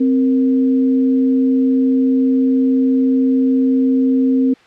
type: tone pair together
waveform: sine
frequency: 261.6 / 467 Hz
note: C4 / A#4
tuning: 0 / +3 cents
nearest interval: minor seventh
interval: 1003 cents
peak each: -11 / -23 dBFS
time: 0-4.54 s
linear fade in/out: 10 ms
effects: white hiss -48 dBFS RMS until 4.66 s + low-pass 3000 Hz 12 dB/octave